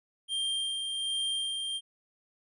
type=tone with tremolo; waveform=square; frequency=3182 Hz; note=G7; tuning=25 cents sharp; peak=-29 dBFS; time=0.28-1.81 s; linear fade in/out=50 ms; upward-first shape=sine; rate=1.3 Hz; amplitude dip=35%; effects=resampled to 24000 Hz